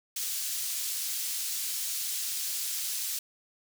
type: high-pass noise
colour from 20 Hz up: pink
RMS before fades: -33 dBFS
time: 0.16-3.19 s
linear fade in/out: 5 ms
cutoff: 5000 Hz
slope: 12 dB/octave
effects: none